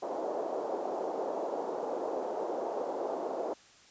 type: band-pass noise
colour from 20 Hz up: pink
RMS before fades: -35 dBFS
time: 0.02-3.54 s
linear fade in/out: 10 ms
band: 390 to 780 Hz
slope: 24 dB/octave
effects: white hiss -58 dBFS RMS until 3.9 s + resampled to 16000 Hz